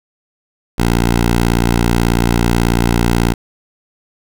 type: tone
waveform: 10% pulse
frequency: 58.27 Hz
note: A#1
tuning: in tune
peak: -3 dBFS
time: 0.78-3.34 s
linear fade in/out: 10 ms
effects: none